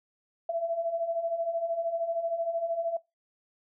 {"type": "beating tone pair", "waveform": "sine", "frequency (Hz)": [659.3, 672.3], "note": ["E5", "E5"], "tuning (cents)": [0, 34], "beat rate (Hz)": 13, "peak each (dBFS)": [-33, -29], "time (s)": [0.49, 2.97], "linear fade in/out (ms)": 5, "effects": ["noise-tail reverb RT60 0.2 s tail -21 dB re dry"]}